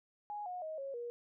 sine tone with pitch steps, 830.6 / 723.1 / 629.5 / 548 / 477.1 Hz, G#5 / F#5 / D#5 / C#5 / A#4, 0 / -40 / +20 / -20 / +40 cents, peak -39 dBFS, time 0.3-1.1 s, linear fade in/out 0 ms, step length 160 ms, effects none

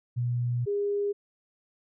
sine tone pair in turn, 121.4 / 406.7 Hz, B2 / G#4, -29 / -36 cents, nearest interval octave + major sixth, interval 2093 cents, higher second, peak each -25 dBFS, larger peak neither, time 0.16-0.66 / 0.66-1.13 s, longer first, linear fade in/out 20 ms, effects none

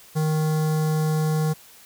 square tone with notch filter, 155.56 Hz, D#3, in tune, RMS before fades -22 dBFS, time 0.15-1.54 s, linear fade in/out 20 ms, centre 2600 Hz, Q 0.69, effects white hiss -49 dBFS RMS until 1.85 s

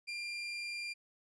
30% pulse tone, 2390 Hz, D7, 30 cents sharp, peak -36 dBFS, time 0.07-0.94 s, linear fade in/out 20 ms, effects resampled to 22050 Hz

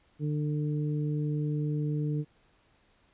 harmonic tone, 149.4 Hz, D3, 30 cents sharp, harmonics 1 / 2 / 3, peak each -28 / -35 / -40 dBFS, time 0.19-2.25 s, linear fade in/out 50 ms, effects pink hiss -66 dBFS RMS until 3.13 s + resampled to 8000 Hz

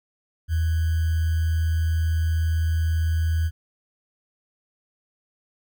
sine tone with sample-and-hold, 81.1 Hz, E2, 28 cents flat, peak -19 dBFS, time 0.48-3.51 s, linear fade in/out 50 ms, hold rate 1575 Hz, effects none

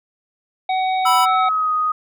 harmonic tone, 751 Hz, F#5, 26 cents sharp, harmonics 1 / 3 / 5, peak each -17 / -28 / -31 dBFS, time 0.69-1.49 s, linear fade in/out 5 ms
square tone, 986 Hz, B5, 3 cents flat, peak -17 dBFS, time 1.05-1.26 s, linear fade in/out 20 ms
sine tone with pitch glide, 1318.5 to 1246.7 Hz, E6 to D#6, 0 to +3 cents, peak -16 dBFS, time 1.05-1.92 s, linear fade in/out 5 ms, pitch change -97 cents, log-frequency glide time 1.25-1.72 s
effects none

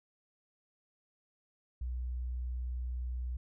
sine tone, 61.74 Hz, B1, in tune, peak -34 dBFS, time 1.81-3.37 s, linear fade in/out 5 ms, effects none

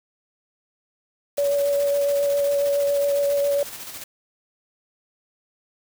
white noise with tremolo, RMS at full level -35 dBFS, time 1.37-4.04 s, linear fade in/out 5 ms, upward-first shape square, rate 14 Hz, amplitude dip 40%
sine tone with vibrato, 568 Hz, C#5, 42 cents sharp, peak -18 dBFS, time 1.38-3.63 s, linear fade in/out 2 ms, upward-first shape sine, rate 7.3 Hz, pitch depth 13 cents each way
effects none

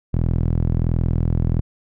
sawtooth tone with band-pass filter, 41.38 Hz, E1, 7 cents sharp, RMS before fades -19 dBFS, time 0.13-1.61 s, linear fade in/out 10 ms, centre 120 Hz, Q 1.1, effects none

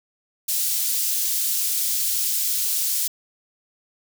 white high-pass noise, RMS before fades -23 dBFS, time 0.48-3.08 s, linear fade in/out 10 ms, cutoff 4700 Hz, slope 12 dB/octave, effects none

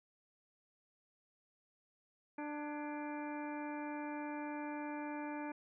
harmonic tone with a mistuned harmonic, 296.1 Hz, D4, 14 cents sharp, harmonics 1 / 2 / 3 / 4 / 5 / 6 / 7 / 8, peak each -42 / -49 / -46 / -57 / -55 / -55 / -59 / -54 dBFS, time 2.38-5.52 s, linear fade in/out 5 ms, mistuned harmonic 6, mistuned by -81 cents, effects none

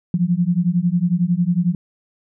sine beating tone pair, 170 / 181 Hz, F3 / F#3, -46 / -38 cents, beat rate 11 Hz, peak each -18 dBFS, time 0.14-1.75 s, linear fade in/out 2 ms, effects none

